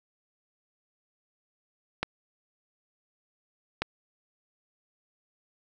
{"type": "clicks", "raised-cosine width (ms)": 0.3, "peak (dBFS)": -11, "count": 2, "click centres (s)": [2.03, 3.82], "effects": []}